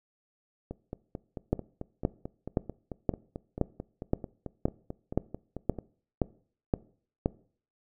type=two click trains; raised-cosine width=2 ms; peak=-11 / -23 dBFS; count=12 / 24; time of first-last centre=1.53-7.259 / 0.71-5.787 s; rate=1.92 / 4.53 Hz; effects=noise-tail reverb RT60 0.5 s tail -21 dB re dry